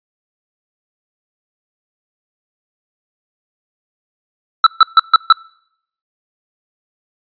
square tone bursts, 1318.5 Hz, E6, in tune, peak -3 dBFS, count 5, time 4.64-5.325 s, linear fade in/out 2 ms, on 25 ms, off 140 ms, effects noise-tail reverb RT60 0.7 s tail -25 dB re dry + resampled to 11025 Hz

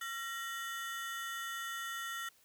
35% pulse ring-modulated tone, 1619 Hz, G#6, 45 cents flat, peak -34 dBFS, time 0.01-2.29 s, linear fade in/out 5 ms, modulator 257 Hz, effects white hiss -67 dBFS RMS until 2.44 s

